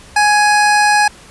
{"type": "tone", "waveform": "25% pulse", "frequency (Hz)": 834, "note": "G#5", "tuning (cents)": 7, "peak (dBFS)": -5, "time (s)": [0.16, 1.08], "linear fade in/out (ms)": 5, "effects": ["pink hiss -40 dBFS RMS until 1.3 s", "resampled to 24000 Hz"]}